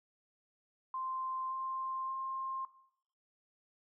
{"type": "tone with pitch steps", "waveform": "sine", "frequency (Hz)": [1044, 1051.9, 1059.8], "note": ["C6", "C6", "C6"], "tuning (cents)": [-4, 9, 22], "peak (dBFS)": -36, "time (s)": [0.94, 2.65], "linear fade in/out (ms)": 2, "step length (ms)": 570, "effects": ["noise-tail reverb RT60 0.7 s tail -17 dB re dry"]}